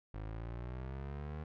25% pulse exponential sweep, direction up, 51.91 to 78 Hz, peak -37 dBFS, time 0.14-1.44 s, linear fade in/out 5 ms, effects low-pass 2000 Hz 12 dB/octave

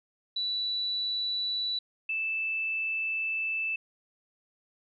sine tone pair in turn, 3951 / 2637 Hz, B7 / E7, 0 / 0 cents, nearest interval perfect fifth, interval 700 cents, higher first, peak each -28 dBFS, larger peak neither, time 0.36-1.79 / 2.09-3.76 s, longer second, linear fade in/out 5 ms, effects none

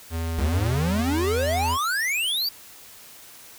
square tone with pitch glide, 82.41 to 83.51 Hz, E2 to E2, 0 to +23 cents, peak -26 dBFS, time 0.1-1.78 s, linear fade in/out 50 ms, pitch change +23 cents, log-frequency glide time 0.97-1.27 s
square exponential sweep, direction up, 63.5 to 4809 Hz, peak -23 dBFS, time 0.38-2.49 s, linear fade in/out 5 ms
effects white hiss -46 dBFS RMS until 3.58 s

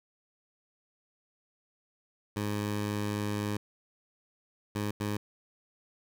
15% pulse tone bursts at uneven times, 103.83 Hz, G#2, in tune, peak -24 dBFS, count 3, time 2.36-3.57 / 4.75-4.91 / 5-5.17 s, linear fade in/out 5 ms, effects none

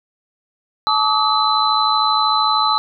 sine tone cluster, 866 / 1157 / 1270 / 4022 Hz, A5 / D6 / D#6 / B7, -28 / -26 / +35 / +31 cents, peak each -19 dBFS, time 0.87-2.78 s, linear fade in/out 0 ms, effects none

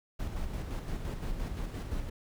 brown noise with tremolo, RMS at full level -34 dBFS, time 0.19-2.1 s, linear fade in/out 10 ms, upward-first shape square, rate 5.8 Hz, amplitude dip 40%, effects none

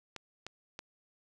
clicks, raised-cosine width 0.2 ms, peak -24 dBFS, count 3, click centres 0.163 / 0.466 / 0.791 s, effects none

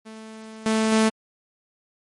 sawtooth tone with level steps, 220 Hz, A3, in tune, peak -34 / -15 / -12 dBFS, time 0.05-1.1 s, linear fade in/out 20 ms, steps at 0.66 / 0.92 s, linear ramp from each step 2 ms, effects MP3 48 kbps

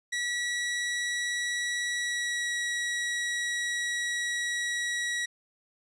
sawtooth tone with pitch glide, 1934 to 1919.5 Hz, B6 to B6, -37 to -50 cents, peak -25 dBFS, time 0.12-5.26 s, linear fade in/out 10 ms, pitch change -13 cents, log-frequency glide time 1.97-2.52 s, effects resampled to 22050 Hz

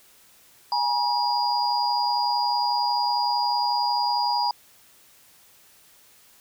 sine tone cluster, 827 / 958 / 4860 Hz, G#5 / A#5 / D#8, -8 / +47 / -42 cents, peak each -25 / -24 / -27 dBFS, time 0.72-4.51 s, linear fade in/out 2 ms, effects white hiss -55 dBFS RMS until 6.4 s

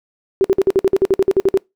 sine tone bursts, 385.3 Hz, G4, 30 cents flat, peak -9 dBFS, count 14, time 0.41-1.574 s, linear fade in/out 0 ms, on 33 ms, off 54 ms, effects noise-tail reverb RT60 0.2 s tail -25 dB re dry

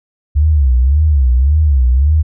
sine tone with vibrato, 69.3 Hz, C#2, in tune, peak -7 dBFS, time 0.35-2.23 s, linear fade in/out 20 ms, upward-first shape sine, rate 1.8 Hz, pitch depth 210 cents each way, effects none

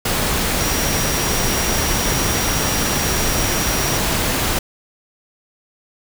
sine tone in noise, 5690 Hz, F8, 31 cents sharp, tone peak -26 dBFS, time 0.6-3.98 s, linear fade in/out 5 ms, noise pink, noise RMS -19 dBFS, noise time 0.05-4.59 s, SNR -10 dB, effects none

